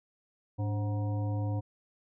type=harmonic tone with a mistuned harmonic; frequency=105 Hz; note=G#2; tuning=19 cents sharp; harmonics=1 / 3 / 5 / 7 / 9; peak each=-29 / -39 / -43 / -46 / -48 dBFS; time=0.58-1.61 s; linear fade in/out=20 ms; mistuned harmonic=3; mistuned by=-140 cents; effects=none